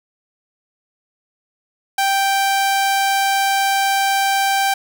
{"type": "tone", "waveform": "sawtooth", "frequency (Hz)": 784, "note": "G5", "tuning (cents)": 0, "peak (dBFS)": -11, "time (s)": [1.98, 4.74], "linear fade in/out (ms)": 5, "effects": []}